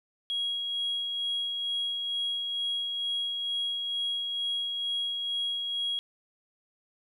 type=tone with tremolo; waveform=sine; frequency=3300 Hz; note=G#7; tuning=12 cents flat; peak=-26 dBFS; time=0.3-5.99 s; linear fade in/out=0 ms; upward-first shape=sine; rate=2.2 Hz; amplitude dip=35%; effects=tanh soft clip ceiling -24 dBFS + 11-bit